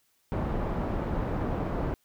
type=low-pass noise; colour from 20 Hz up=pink; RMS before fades=-30 dBFS; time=0.32-1.94 s; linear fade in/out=0 ms; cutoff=880 Hz; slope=12 dB/octave; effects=white hiss -70 dBFS RMS until 2.04 s